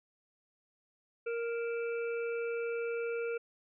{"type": "harmonic tone with a mistuned harmonic", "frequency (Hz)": 466.2, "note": "A#4", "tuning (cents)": 0, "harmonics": [1, 3, 5, 6], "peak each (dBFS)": [-33, -43, -47, -49], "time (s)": [1.26, 3.38], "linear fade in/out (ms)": 10, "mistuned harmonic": 6, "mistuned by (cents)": -100, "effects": []}